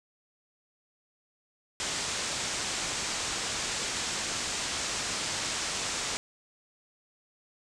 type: low-pass noise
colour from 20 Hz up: white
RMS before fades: -33 dBFS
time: 1.8-6.17 s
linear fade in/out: 0 ms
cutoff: 8200 Hz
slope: 48 dB/octave
effects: none